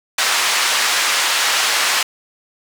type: band-pass noise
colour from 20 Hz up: pink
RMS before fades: -17 dBFS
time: 0.18-2.03 s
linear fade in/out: 5 ms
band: 1200 to 7800 Hz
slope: 12 dB/octave
effects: none